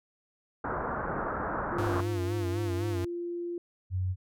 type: low-pass noise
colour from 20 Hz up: white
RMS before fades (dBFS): -33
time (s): 0.64-2.01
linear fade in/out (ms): 5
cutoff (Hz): 1500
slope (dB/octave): 48
type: tone with pitch glide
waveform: sine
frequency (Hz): 350 to 346.4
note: F4 to F4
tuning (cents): +4 to -14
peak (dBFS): -32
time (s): 1.72-3.58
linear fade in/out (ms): 2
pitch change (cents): -18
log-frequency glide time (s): 2.37-2.44
type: tone with vibrato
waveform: square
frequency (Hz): 98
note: G2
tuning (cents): 0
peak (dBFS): -31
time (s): 1.78-3.05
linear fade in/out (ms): 5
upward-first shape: sine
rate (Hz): 3.9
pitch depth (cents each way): 99
type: tone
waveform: sine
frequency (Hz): 92.5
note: F#2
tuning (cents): 0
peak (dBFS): -27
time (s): 3.9-4.16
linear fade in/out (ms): 50
effects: none